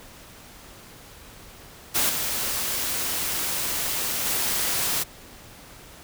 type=noise with level steps; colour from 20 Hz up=white; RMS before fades=-22 / -27 / -25 dBFS; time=1.94-5.04 s; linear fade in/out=20 ms; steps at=2.09 / 4.25 s; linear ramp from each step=5 ms; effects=pink hiss -46 dBFS RMS until 6.03 s